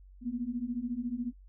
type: beating tone pair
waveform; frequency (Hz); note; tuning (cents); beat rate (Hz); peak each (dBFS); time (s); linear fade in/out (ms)
sine; 233.1 / 247.1; A#3 / B3; 0 / +1; 14; -36 / -34; 0.21-1.33; 50
effects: noise-tail reverb RT60 0.1 s tail -25 dB re dry + added 47 Hz sine -51 dBFS peak until 1.48 s

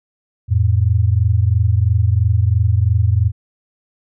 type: tone pair together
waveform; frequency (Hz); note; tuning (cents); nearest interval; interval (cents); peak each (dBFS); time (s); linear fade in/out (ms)
sine; 87.5 / 110.48; F2 / A2; +4 / +8; major third; 404; -14; 0.48-3.32; 50
effects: none

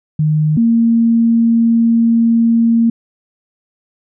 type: tone pair in turn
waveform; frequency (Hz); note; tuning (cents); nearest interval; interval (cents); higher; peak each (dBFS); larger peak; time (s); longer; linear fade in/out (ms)
sine; 153.3 / 230.4; D#3 / A#3; -25 / -20; perfect fifth; 705; second; -10 / -8; second; 0.19-0.57 / 0.57-2.9; second; 5
effects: none

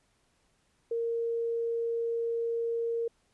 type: tone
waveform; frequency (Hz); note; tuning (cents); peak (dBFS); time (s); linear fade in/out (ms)
sine; 463.4; A#4; -10; -28; 0.91-3.08; 5
effects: pink hiss -71 dBFS RMS until 3.33 s + resampled to 24000 Hz

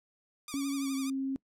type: tone with vibrato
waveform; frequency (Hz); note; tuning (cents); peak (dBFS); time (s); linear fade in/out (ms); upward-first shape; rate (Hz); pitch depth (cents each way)
5% pulse; 1174.7; D6; 0; -28; 0.48-1.1; 2; triangle; 12; 98
type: tone with pitch glide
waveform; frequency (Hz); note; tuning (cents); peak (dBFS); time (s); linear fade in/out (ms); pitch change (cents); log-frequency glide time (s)
sine; 277.2 to 268.5; C#4 to C4; 0 to +45; -30; 0.54-1.36; 0; -55; 0.76-0.96
type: noise with exponential decay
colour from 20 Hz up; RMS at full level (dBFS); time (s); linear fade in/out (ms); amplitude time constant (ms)
violet; -48; 0.82-0.96; 0; 29
effects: noise-tail reverb RT60 0.1 s tail -23 dB re dry + low-pass 11000 Hz 12 dB/octave

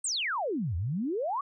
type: exponential two-way sweep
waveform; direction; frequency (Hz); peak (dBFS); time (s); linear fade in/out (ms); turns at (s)
sine; down then up; 8830 to 78.9 to 1180; -28; 0.04-1.41; 5; 0.76
effects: none

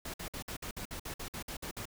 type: noise bursts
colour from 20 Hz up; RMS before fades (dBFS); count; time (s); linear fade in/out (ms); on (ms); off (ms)
pink; -41; 13; 0.05-1.855; 5; 89; 54
effects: none

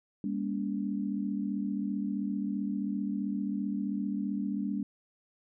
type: tone cluster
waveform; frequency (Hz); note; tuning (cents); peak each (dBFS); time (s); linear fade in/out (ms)
sine; 202.3 / 237.6 / 285.2; G#3 / A#3 / C#4; -45 / +33 / +49; -32 / -37 / -35; 0.24-4.83; 2
effects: none

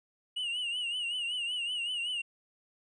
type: tone with vibrato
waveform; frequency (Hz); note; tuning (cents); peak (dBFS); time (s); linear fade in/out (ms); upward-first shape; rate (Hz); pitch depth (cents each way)
triangle; 2879; F#7; -48; -30; 0.36-2.22; 10; triangle; 5.3; 100
effects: resampled to 22050 Hz

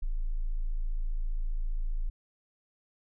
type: tone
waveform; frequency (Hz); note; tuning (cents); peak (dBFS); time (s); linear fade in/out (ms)
sine; 27.5; A0; 0; -27; 0.02-2.1; 10
effects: none

